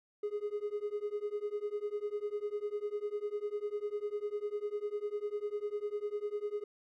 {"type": "tone with tremolo", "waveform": "triangle", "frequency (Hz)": 415.3, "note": "G#4", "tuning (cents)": 0, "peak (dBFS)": -27, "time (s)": [0.23, 6.64], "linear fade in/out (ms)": 5, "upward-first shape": "triangle", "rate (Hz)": 10, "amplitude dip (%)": 100, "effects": ["tanh soft clip ceiling -28 dBFS"]}